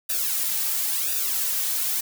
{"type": "noise with flanger", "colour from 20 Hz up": "blue", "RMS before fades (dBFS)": -25, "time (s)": [0.09, 2.01], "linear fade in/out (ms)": 10, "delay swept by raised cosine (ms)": [0.93, 2.93], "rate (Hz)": 0.96, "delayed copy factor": -0.9, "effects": []}